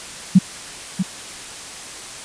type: tone with echo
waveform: sine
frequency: 186.8 Hz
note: F#3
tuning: 17 cents sharp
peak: -5 dBFS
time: 0.35-0.39 s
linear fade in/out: 10 ms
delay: 640 ms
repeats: 1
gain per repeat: -10 dB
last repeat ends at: 1.03 s
effects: white hiss -34 dBFS RMS until 2.24 s + resampled to 22050 Hz